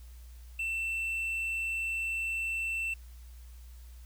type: tone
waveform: triangle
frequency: 2680 Hz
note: E7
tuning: 28 cents sharp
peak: -29 dBFS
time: 0.59-2.94 s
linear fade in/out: 5 ms
effects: added 60 Hz sine -46 dBFS peak until 4.05 s + white hiss -62 dBFS RMS until 4.05 s